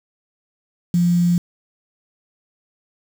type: tone with quantisation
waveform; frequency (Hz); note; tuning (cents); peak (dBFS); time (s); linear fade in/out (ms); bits
sine; 174.2; F3; -4; -13; 0.94-1.38; 2; 6
effects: none